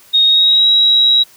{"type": "tone with pitch glide", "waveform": "sine", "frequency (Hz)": [3730, 3857], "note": ["A#7", "B7"], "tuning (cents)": [0, -42], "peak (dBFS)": -7, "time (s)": [0.13, 1.24], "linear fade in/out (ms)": 20, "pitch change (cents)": 58, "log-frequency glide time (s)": [0.25, 0.67], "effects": ["white hiss -45 dBFS RMS until 1.36 s"]}